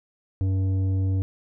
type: tone with tanh clipping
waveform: triangle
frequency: 95.2 Hz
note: F#2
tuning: 50 cents sharp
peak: -22 dBFS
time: 0.41-1.22 s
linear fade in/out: 0 ms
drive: 13 dB
effects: none